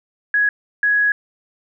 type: tone bursts at uneven times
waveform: sine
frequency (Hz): 1670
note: G#6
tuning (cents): +9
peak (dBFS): -13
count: 2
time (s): 0.34-0.49 / 0.83-1.12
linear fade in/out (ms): 2
effects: none